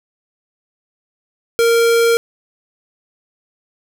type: tone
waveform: square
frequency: 464 Hz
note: A#4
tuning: 8 cents flat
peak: -11 dBFS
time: 1.59-2.17 s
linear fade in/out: 0 ms
effects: none